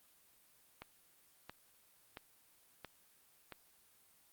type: click train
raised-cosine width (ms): 0.3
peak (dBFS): -30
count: 5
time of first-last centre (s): 0.82-3.523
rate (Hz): 1.48
effects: white hiss -68 dBFS RMS until 4.32 s + Opus 32 kbps